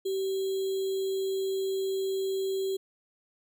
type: tone with sample-and-hold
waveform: sine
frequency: 384.8 Hz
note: G4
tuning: 32 cents flat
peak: -27 dBFS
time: 0.05-2.77 s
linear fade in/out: 10 ms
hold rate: 3675 Hz
effects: none